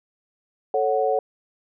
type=chord; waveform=sine; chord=F# minor; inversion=first; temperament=equal; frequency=440 / 554.4 / 740 Hz; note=A4 / C#5 / F#5; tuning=0 / 0 / 0 cents; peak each=-23 dBFS; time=0.74-1.19 s; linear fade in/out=2 ms; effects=none